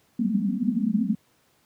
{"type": "band-pass noise", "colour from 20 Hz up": "pink", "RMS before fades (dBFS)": -24, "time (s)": [0.19, 1.15], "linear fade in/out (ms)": 5, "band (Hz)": [190, 250], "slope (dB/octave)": 96, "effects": ["pink hiss -64 dBFS RMS until 1.65 s", "high-pass 100 Hz 12 dB/octave"]}